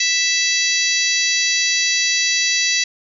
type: harmonic tone with a mistuned harmonic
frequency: 659.3 Hz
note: E5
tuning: in tune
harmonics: 3 / 4 / 5 / 6 / 7 / 8 / 9 / 10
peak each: -22 / -23 / -29 / -22 / -23 / -29 / -21 / -31 dBFS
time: 0-2.84 s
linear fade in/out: 5 ms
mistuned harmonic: 10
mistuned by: +44 cents
effects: none